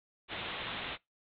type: low-pass noise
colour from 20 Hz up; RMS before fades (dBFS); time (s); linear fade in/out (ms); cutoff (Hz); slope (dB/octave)
white; -40; 0.28-0.98; 50; 3800; 96
effects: noise-tail reverb RT60 0.2 s tail -24 dB re dry